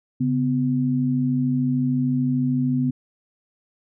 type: tone pair together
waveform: sine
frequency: 138.59 / 252 Hz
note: C#3 / B3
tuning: 0 / +35 cents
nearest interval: minor seventh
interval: 1035 cents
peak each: -23 / -20 dBFS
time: 0.2-2.91 s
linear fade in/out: 10 ms
effects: none